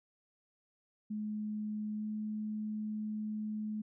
sine tone with pitch glide, 212.3 to 213.8 Hz, G#3 to A3, +38 to -49 cents, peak -35 dBFS, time 1.1-3.82 s, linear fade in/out 10 ms, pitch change +13 cents, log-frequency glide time 1.96-2.05 s, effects none

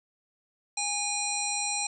harmonic tone, 818 Hz, G#5, 26 cents flat, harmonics 1 / 3 / 5 / 7 / 9 / 10, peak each -35 / -35 / -35 / -35 / -35 / -35 dBFS, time 0.77-1.87 s, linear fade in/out 5 ms, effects none

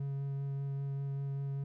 triangle tone with vibrato, 138.59 Hz, C#3, in tune, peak -32 dBFS, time 0-1.64 s, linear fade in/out 5 ms, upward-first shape sine, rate 5.1 Hz, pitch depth 9 cents each way, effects none

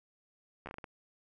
slowing click train, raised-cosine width 0.5 ms, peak -28 dBFS, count 7, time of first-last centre 0.66-0.842 s, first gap 12 ms, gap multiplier 1.37, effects none

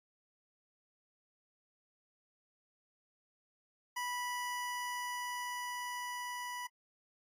25% pulse tone with level ramp, 982 Hz, B5, 10 cents flat, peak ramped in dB -32 to -36 dBFS, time 3.96-6.67 s, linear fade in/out 10 ms, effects AAC 48 kbps

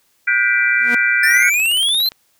sine chord, G major seventh, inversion third, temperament equal with one note detuned, 1446.2 / 1568 / 1975.5 / 2349 Hz, F#6 / G6 / B6 / D7, -40 / 0 / 0 / 0 cents, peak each -18 dBFS, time 0.27-1.5 s, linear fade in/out 10 ms
sawtooth tone with exponential growth, 240 Hz, B3, 49 cents flat, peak -15 dBFS, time 0.75-0.95 s, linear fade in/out 5 ms, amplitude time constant 42 ms
square exponential sweep, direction up, 1734 to 4186 Hz, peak -14 dBFS, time 1.23-2.09 s, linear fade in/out 5 ms
click train, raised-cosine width 0.2 ms, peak -18 dBFS, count 15, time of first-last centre 1.31-2.119 s, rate 17.3 Hz
effects white hiss -60 dBFS RMS until 2.39 s

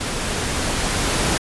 pink noise with level ramp, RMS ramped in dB -25 to -19 dBFS, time 0-1.38 s, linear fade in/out 10 ms, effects resampled to 24000 Hz

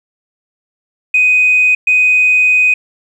sine tone bursts at uneven times, 2500 Hz, D#7, 8 cents sharp, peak -6 dBFS, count 2, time 1.14-1.75 / 1.87-2.74 s, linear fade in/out 5 ms, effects tanh soft clip ceiling -2 dBFS + 8-bit

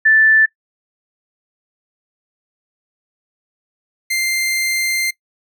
sine / sawtooth tone pair in turn, 1760 / 2093 Hz, A6 / C7, 0 / 0 cents, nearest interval minor third, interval 300 cents, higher second, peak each -8 / -13 dBFS, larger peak first, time 0.05-0.46 / 4.1-5.11 s, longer second, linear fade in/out 10 ms, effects noise-tail reverb RT60 0.1 s tail -21 dB re dry

